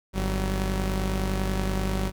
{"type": "tone pair together", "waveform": "sawtooth", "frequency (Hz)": [50.14, 189.3], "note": ["G1", "F#3"], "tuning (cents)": [40, 40], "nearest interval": "octave + major seventh", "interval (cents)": 2300, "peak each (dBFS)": [-22, -25], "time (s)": [0.13, 2.12], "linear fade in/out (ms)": 50, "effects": []}